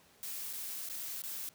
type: noise with dropouts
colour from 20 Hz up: blue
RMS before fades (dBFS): -41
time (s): 0.23-1.49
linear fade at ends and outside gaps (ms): 0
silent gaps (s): 0.529-0.534 / 0.889-0.898 / 1.22-1.237
effects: pink hiss -63 dBFS RMS until 1.54 s + high-pass 100 Hz 12 dB/octave